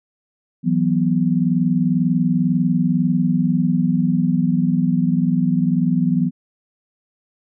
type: chord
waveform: sine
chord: E suspended second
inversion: none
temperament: equal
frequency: 164.81 / 185 / 246.9 Hz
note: E3 / F#3 / B3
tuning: 0 / 0 / 0 cents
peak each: -19 dBFS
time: 0.63-6.31 s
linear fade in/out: 50 ms
effects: none